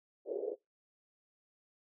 pink band-pass noise, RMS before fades -38 dBFS, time 0.25-0.56 s, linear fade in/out 50 ms, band 390 to 540 Hz, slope 48 dB/octave, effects noise-tail reverb RT60 0.2 s tail -24 dB re dry

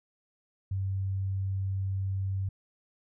sine tone, 96.4 Hz, G2, 28 cents flat, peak -28 dBFS, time 0.71-2.49 s, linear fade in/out 5 ms, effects none

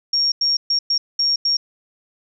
sine tone bursts at uneven times, 5550 Hz, F8, 12 cents flat, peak -15 dBFS, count 6, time 0.13-0.32 / 0.41-0.57 / 0.7-0.79 / 0.9-0.98 / 1.19-1.36 / 1.45-1.57 s, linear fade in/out 5 ms, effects none

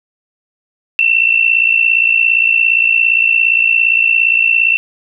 sine tone with amplitude modulation, 2692 Hz, E7, 36 cents sharp, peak -5 dBFS, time 0.99-4.77 s, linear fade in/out 0 ms, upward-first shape sine, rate 57.4 Hz, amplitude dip 75%, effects none

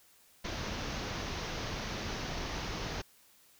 pink low-pass noise, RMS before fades -38 dBFS, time 0.44-3.02 s, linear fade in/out 10 ms, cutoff 6400 Hz, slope 96 dB/octave, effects white hiss -63 dBFS RMS until 3.59 s

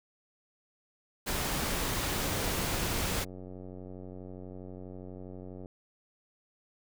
pink noise, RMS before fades -32 dBFS, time 1.26-3.25 s, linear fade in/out 20 ms
click train, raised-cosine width 2 ms, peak -32 dBFS, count 323, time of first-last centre 2.17-5.659 s, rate 92.3 Hz
effects none

